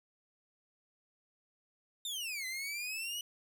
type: exponential two-way sweep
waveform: sawtooth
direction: down then up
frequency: 3698 to 2021 to 2960 Hz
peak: -34 dBFS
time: 2.05-3.21 s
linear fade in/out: 2 ms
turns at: 2.46 s
effects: none